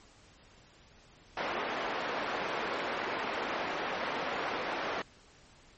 pink band-pass noise, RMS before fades -35 dBFS, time 1.37-5.02 s, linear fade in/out 2 ms, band 420 to 2200 Hz, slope 12 dB/octave, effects pink hiss -59 dBFS RMS until 5.77 s + MP3 32 kbps

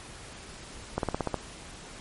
slowing click train, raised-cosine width 1 ms, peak -13 dBFS, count 7, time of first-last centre 0.98-1.343 s, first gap 52 ms, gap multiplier 1.06, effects pink hiss -45 dBFS RMS until 2 s + MP3 48 kbps

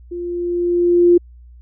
sine tone with level ramp, 349.2 Hz, F4, in tune, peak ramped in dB -24 to -6 dBFS, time 0.11-1.18 s, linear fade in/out 10 ms, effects added 60 Hz sine -39 dBFS peak until 1.61 s

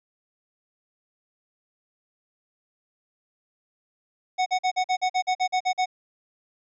square tone bursts, 740 Hz, F#5, in tune, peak -21 dBFS, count 12, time 4.38-5.859 s, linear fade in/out 20 ms, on 82 ms, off 45 ms, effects resampled to 16000 Hz

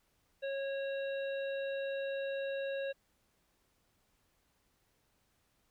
harmonic tone, 548 Hz, C#5, 20 cents flat, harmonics 1 / 3 / 5 / 7, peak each -35 / -45 / -49 / -52 dBFS, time 0.42-2.93 s, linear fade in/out 20 ms, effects pink hiss -75 dBFS RMS until 5.7 s

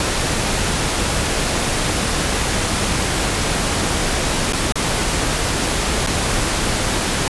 pink noise with dropouts, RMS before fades -19 dBFS, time 0-7.28 s, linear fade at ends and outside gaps 2 ms, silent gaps 4.525-4.532 / 4.723-4.756 / 6.065-6.071 s, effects resampled to 24000 Hz

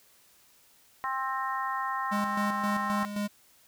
harmonic tone, 264.2 Hz, C4, 17 cents sharp, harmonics 3 / 4 / 5 / 6 / 7, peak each -36 / -31 / -37 / -46 / -37 dBFS, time 1.04-3.05 s, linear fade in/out 0 ms
square tone with tremolo, 205.8 Hz, G#3, 16 cents flat, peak -29 dBFS, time 2.11-3.28 s, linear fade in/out 20 ms, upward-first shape square, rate 3.8 Hz, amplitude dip 55%
effects white hiss -61 dBFS RMS until 3.67 s

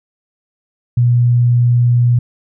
sine tone, 121.1 Hz, B2, 34 cents flat, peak -8 dBFS, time 0.97-2.19 s, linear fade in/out 5 ms, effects none

